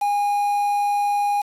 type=tone with quantisation; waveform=triangle; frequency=818 Hz; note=G#5; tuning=26 cents flat; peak=-16 dBFS; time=0.01-1.42 s; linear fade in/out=10 ms; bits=6; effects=resampled to 32000 Hz